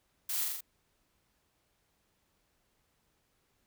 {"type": "noise with echo", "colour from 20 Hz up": "blue", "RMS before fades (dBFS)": -35, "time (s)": [0.29, 0.44], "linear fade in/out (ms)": 5, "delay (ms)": 42, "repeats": 4, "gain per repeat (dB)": -2, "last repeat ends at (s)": 0.608, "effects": ["pink hiss -75 dBFS RMS until 3.66 s"]}